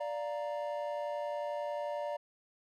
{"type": "chord", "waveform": "triangle", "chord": "Bb major", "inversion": "first", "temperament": "equal", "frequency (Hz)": [587.3, 698.5, 932.3], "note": ["D5", "F5", "Bb5"], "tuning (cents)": [0, 0, 0], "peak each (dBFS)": [-34, -40, -40], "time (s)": [0, 2.17], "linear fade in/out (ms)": 10, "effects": []}